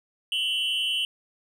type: tone with amplitude modulation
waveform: triangle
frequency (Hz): 2976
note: F#7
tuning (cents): +9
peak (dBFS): -18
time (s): 0.32-1.05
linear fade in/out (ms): 2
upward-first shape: sine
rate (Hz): 231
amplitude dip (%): 100
effects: none